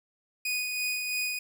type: tone with tremolo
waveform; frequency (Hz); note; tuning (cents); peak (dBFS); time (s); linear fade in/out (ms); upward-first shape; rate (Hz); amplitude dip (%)
sawtooth; 2481; D#7; -6; -24; 0.45-1.39; 5; sine; 3; 35
effects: none